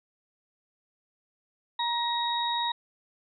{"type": "harmonic tone", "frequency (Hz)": 946, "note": "A#5", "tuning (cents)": 25, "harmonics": [1, 2, 4], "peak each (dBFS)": [-28, -38, -30], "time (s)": [1.79, 2.72], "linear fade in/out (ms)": 5, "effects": []}